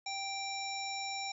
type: harmonic tone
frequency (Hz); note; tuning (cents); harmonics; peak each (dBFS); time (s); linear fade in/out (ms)
784; G5; 0; 1 / 3 / 5 / 7 / 9; -40 / -42 / -44 / -43 / -47; 0.06-1.32; 5
effects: none